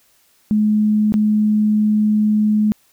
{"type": "tone with dropouts", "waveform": "sine", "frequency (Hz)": 212.4, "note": "G#3", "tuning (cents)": 39, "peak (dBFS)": -12, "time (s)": [0.51, 2.72], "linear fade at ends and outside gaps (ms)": 0, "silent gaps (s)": [1.122, 1.14], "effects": ["white hiss -57 dBFS RMS until 2.92 s"]}